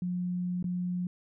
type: tone with dropouts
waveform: sine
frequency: 179 Hz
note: F3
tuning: 43 cents sharp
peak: -29 dBFS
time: 0.02-1.07 s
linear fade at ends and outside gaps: 2 ms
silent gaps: 0.627-0.642 s
effects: none